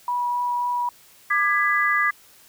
sine tone with vibrato, 973 Hz, B5, 26 cents flat, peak -21 dBFS, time 0.08-0.89 s, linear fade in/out 2 ms, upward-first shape triangle, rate 3.7 Hz, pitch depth 9 cents each way
sine chord, G# diminished, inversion second, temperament just, 1196.1 / 1661.2 / 1993.5 Hz, D6 / G#6 / B6, +31 / 0 / +16 cents, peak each -22 dBFS, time 1.3-2.11 s, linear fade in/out 10 ms
effects white hiss -52 dBFS RMS until 2.48 s

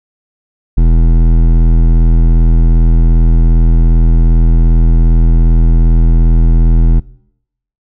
sine tone with hard clipping, 41.29 Hz, E1, 4 cents sharp, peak -6 dBFS, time 0.77-7 s, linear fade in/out 10 ms, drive 13 dB, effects noise-tail reverb RT60 0.8 s tail -23 dB re dry

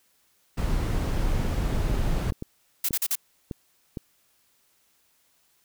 brown noise, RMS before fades -25 dBFS, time 0.57-2.31 s, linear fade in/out 10 ms
clicks, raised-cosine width 3 ms, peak -19 dBFS, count 10, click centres 1.171 / 1.45 / 1.726 / 1.899 / 1.942 / 2.322 / 2.424 / 2.908 / 3.512 / 3.972 s
blue noise bursts, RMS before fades -25 dBFS, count 4, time 2.84-3.155 s, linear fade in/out 5 ms, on 48 ms, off 41 ms
effects white hiss -66 dBFS RMS until 5.64 s

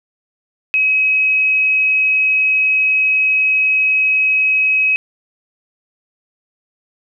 sine tone, 2548 Hz, D#7, 41 cents sharp, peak -11 dBFS, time 0.74-4.96 s, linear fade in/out 0 ms, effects none

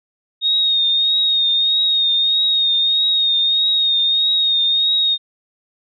sine tone with vibrato, 3719 Hz, A#7, 5 cents flat, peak -13 dBFS, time 0.41-5.18 s, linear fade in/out 50 ms, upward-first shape triangle, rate 1.6 Hz, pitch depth 41 cents each way, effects none

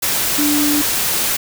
sine tone in noise, 293.9 Hz, D4, 1 cent sharp, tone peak -15 dBFS, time 0.38-0.82 s, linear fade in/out 10 ms, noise white, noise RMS -18 dBFS, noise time 0.02-1.37 s, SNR 0 dB, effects none

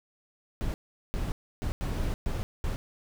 brown noise bursts at uneven times, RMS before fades -30 dBFS, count 6, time 0.61-0.74 / 1.14-1.32 / 1.62-1.72 / 1.81-2.14 / 2.26-2.43 / 2.64-2.76 s, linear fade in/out 0 ms, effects none

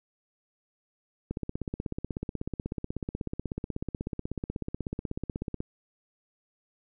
click train, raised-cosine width 3 ms, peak -19 dBFS, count 71, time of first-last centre 1.31-5.604 s, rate 16.3 Hz, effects none

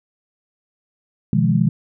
sine chord, F half-diminished seventh, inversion second, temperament just, 125.72 / 157.15 / 174.61 / 209.5 Hz, Cb3 / Eb3 / F3 / Ab3, +31 / +18 / 0 / +15 cents, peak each -19 dBFS, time 1.33-1.69 s, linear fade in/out 2 ms, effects none

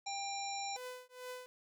harmonic tone, 795 Hz, G5, 24 cents sharp, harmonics 1 / 3 / 5 / 7 / 9, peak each -40 / -47 / -47 / -46 / -47 dBFS, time 0.06-0.77 s, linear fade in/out 10 ms
sawtooth tone with tremolo, 502 Hz, B4, 28 cents sharp, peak -38 dBFS, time 0.76-1.46 s, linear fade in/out 0 ms, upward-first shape triangle, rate 2.3 Hz, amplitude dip 100%
effects none

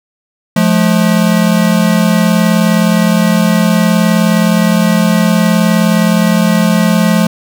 square tone pair together, 175.33 / 214.7 Hz, F3 / A3, +7 / -42 cents, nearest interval major third, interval 351 cents, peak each -11 dBFS, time 0.56-7.27 s, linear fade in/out 5 ms, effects none

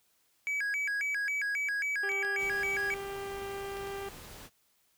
triangle tone with vibrato, 1944 Hz, B6, 28 cents flat, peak -28 dBFS, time 0.47-2.94 s, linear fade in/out 0 ms, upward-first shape square, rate 3.7 Hz, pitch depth 280 cents each way
harmonic tone, 395.6 Hz, G4, 16 cents sharp, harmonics 1 / 2 / 3 / 4 / 5 / 6 / 7 / 8, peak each -38 / -44 / -48 / -50 / -52 / -54 / -55 / -56 dBFS, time 2.03-4.09 s, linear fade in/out 5 ms
clicks, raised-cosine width 0.2 ms, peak -29 dBFS, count 4, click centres 2.118 / 2.249 / 3.77 / 3.873 s
pink noise, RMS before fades -48 dBFS, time 2.37-4.5 s, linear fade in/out 50 ms
effects white hiss -71 dBFS RMS until 4.97 s

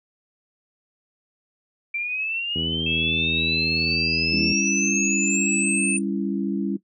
sine exponential sweep, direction up, 2344 to 9100 Hz, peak -24 dBFS, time 1.94-5.99 s, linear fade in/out 5 ms
click train, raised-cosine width 3 ms, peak -16 dBFS, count 160, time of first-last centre 2.56-4.518 s, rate 81.2 Hz
sine tone with pitch glide, 2637 to 2616 Hz, E7 to E7, 0 to -14 cents, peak -23 dBFS, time 2.86-5.97 s, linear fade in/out 5 ms, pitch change -14 cents, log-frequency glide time 4.49-5.22 s
sine chord, C# diminished, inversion second, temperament just, 199.57 / 277.2 / 332.6 Hz, G3 / C#4 / E4, +31 / 0 / +16 cents, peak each -25 / -27 / -28 dBFS, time 4.32-6.77 s, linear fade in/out 10 ms
effects noise-tail reverb RT60 0.1 s tail -17 dB re dry + high-pass 100 Hz 12 dB/octave

